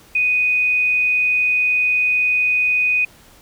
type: tone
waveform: sine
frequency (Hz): 2489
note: D#7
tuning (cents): 0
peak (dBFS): -14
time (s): 0.15-3.05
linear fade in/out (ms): 5
effects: pink hiss -48 dBFS RMS until 3.41 s